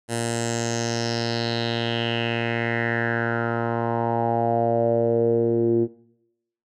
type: tone with low-pass filter sweep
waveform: 10% pulse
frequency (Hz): 116.54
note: A#2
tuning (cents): 0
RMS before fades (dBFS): -23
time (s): 0.08-5.88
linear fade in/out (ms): 50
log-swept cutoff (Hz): 9600 to 330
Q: 4.7
effects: noise-tail reverb RT60 0.8 s tail -19 dB re dry